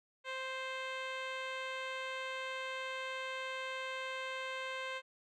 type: tone with low-pass filter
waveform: 10% pulse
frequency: 523.3 Hz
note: C5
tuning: in tune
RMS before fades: -41 dBFS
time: 0.24-5.02 s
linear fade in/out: 50 ms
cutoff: 4000 Hz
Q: 0.83
effects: none